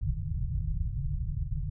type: low-pass noise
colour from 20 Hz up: pink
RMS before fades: -31 dBFS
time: 0.01-1.7 s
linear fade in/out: 10 ms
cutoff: 160 Hz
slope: 96 dB/octave
effects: none